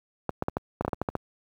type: clicks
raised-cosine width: 1 ms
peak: -12 dBFS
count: 11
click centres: 0.293 / 0.424 / 0.484 / 0.569 / 0.81 / 0.849 / 0.88 / 0.932 / 1.016 / 1.088 / 1.153 s
effects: high-pass 60 Hz 12 dB/octave + 9-bit